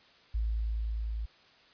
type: tone with level ramp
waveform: sine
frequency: 55 Hz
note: A1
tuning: in tune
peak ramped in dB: -27 to -32 dBFS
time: 0.34-1.26 s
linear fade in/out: 10 ms
effects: white hiss -60 dBFS RMS until 1.73 s + resampled to 11025 Hz